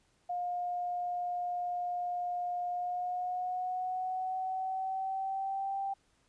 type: tone with pitch glide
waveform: sine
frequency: 711 to 784.4 Hz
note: F5 to G5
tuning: +31 to +1 cents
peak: -32 dBFS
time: 0.29-5.94 s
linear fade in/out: 10 ms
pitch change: +170 cents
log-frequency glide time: 2.69-5.77 s
effects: pink hiss -71 dBFS RMS until 6.28 s + resampled to 22050 Hz